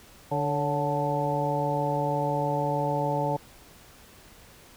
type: harmonic tone with a mistuned harmonic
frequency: 146.4 Hz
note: D3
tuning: 5 cents flat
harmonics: 1 / 2 / 3 / 4 / 5 / 6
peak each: -30 / -34 / -34 / -30 / -34 / -29 dBFS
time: 0.31-3.37 s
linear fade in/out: 10 ms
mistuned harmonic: 4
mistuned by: -60 cents
effects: pink hiss -52 dBFS RMS until 4.76 s